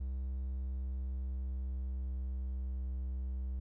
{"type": "tone with pitch glide", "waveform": "triangle", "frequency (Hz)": [65.1, 64.2], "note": ["C2", "C2"], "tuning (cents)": [-8, -32], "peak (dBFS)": -33, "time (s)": [0, 3.6], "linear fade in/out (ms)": 10, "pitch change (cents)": -24, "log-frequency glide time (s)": [0.16, 2.76], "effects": []}